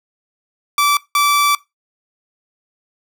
sawtooth tone bursts at uneven times, 1160 Hz, D6, 22 cents flat, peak -8 dBFS, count 2, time 0.78-0.97 / 1.15-1.55 s, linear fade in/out 2 ms, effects noise-tail reverb RT60 0.2 s tail -20 dB re dry

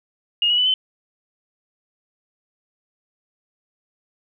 sine tone with pitch steps, 2855 / 2920 / 2987 / 3055 Hz, F7 / F#7 / F#7 / G7, +37 / -24 / +16 / -45 cents, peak -15 dBFS, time 0.42-0.74 s, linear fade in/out 2 ms, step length 80 ms, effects none

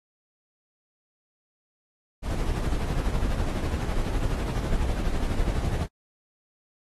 brown noise with tremolo, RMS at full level -24 dBFS, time 2.22-5.88 s, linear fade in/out 50 ms, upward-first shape triangle, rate 12 Hz, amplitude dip 50%, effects AAC 32 kbps

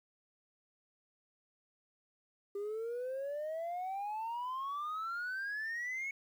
sine exponential sweep, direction up, 397.3 to 2217 Hz, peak -34 dBFS, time 2.55-6.11 s, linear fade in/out 5 ms, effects tanh soft clip ceiling -35 dBFS + 11-bit

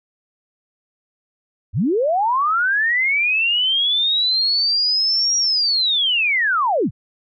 sine linear two-way sweep, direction up then down, 68.4 to 5700 to 68.4 Hz, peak -15 dBFS, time 1.73-6.91 s, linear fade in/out 50 ms, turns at 5.37 s, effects none

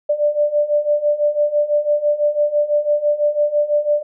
sine beating tone pair, 587.3 / 593.3 Hz, D5 / D5, 0 / +18 cents, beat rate 6 Hz, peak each -19 / -16 dBFS, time 0.09-4.03 s, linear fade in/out 10 ms, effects none

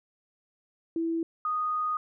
sine tone pair in turn, 330 / 1239.5 Hz, E4 / D#6, +2 / -7 cents, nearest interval octave + major seventh, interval 2291 cents, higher second, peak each -26 dBFS, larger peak neither, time 0.96-1.23 / 1.45-1.97 s, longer second, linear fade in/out 2 ms, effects none

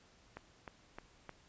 click train, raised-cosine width 0.5 ms, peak -30 dBFS, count 4, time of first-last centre 0.37-1.293 s, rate 3.25 Hz, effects pink hiss -65 dBFS RMS until 1.48 s + resampled to 16000 Hz

